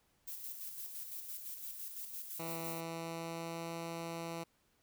violet noise with tremolo, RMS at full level -44 dBFS, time 0.27-2.81 s, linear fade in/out 10 ms, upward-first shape square, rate 5.9 Hz, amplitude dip 40%
10% pulse tone with pitch glide, 164.81 to 166.92 Hz, E3 to E3, 0 to +22 cents, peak -32 dBFS, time 2.39-4.44 s, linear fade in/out 10 ms, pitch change +22 cents, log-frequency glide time 2.7-3.71 s
effects pink hiss -74 dBFS RMS until 4.82 s

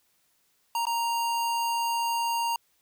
square tone with dropouts, 932.3 Hz, A#5, in tune, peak -26 dBFS, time 0.75-2.56 s, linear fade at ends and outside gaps 2 ms, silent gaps 0.854-0.868 s, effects white hiss -69 dBFS RMS until 2.81 s

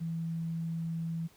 sine tone, 164.81 Hz, E3, in tune, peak -32 dBFS, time 0-1.28 s, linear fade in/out 20 ms, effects pink hiss -62 dBFS RMS until 1.36 s

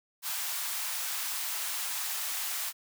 white high-pass noise, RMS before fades -34 dBFS, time 0.22-2.73 s, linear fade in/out 50 ms, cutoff 760 Hz, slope 24 dB/octave, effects none

